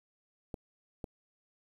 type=clicks; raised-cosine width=2 ms; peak=-25 dBFS; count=2; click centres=0.542 / 1.042 s; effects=9-bit